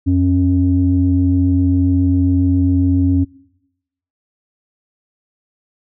sine tone pair together, 88.72 / 273.5 Hz, F2 / C#4, +28 / -23 cents, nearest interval octave + perfect fifth, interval 1949 cents, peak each -13 dBFS, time 0.06-3.25 s, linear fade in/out 20 ms, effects noise-tail reverb RT60 0.9 s tail -23 dB re dry + tanh soft clip ceiling -3 dBFS

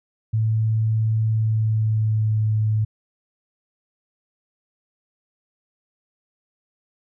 sine tone with pitch glide, 110.4 to 108.25 Hz, A2 to A2, +6 to -28 cents, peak -17 dBFS, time 0.33-2.85 s, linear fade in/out 10 ms, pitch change -34 cents, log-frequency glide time 1.3-2.44 s, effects none

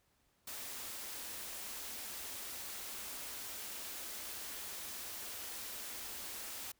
white band-stop noise, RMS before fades -45 dBFS, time 0.47-6.72 s, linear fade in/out 5 ms, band 110 to 190 Hz, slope 96 dB/octave, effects pink hiss -75 dBFS RMS until 6.79 s

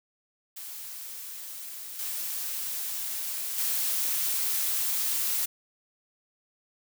blue noise with level steps, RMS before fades -40 / -33 / -28 dBFS, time 0.56-5.46 s, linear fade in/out 10 ms, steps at 1.99 / 3.58 s, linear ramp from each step 2 ms, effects none

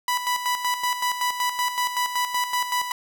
sawtooth tone with tremolo, 987.8 Hz, B5, in tune, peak -17 dBFS, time 0.08-2.92 s, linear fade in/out 2 ms, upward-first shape square, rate 5.3 Hz, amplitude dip 60%, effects none

